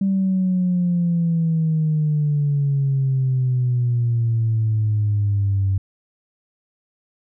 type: exponential sweep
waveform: sine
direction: down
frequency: 196 to 95.8 Hz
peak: -15 dBFS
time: 0.01-5.78 s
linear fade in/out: 5 ms
effects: tanh soft clip ceiling -12 dBFS